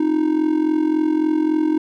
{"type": "tone with amplitude modulation", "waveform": "triangle", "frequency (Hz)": 311.1, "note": "D#4", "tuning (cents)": 0, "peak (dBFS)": -10, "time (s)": [0, 1.78], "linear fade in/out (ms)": 5, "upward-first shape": "sine", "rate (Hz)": 43.6, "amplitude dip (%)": 75, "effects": []}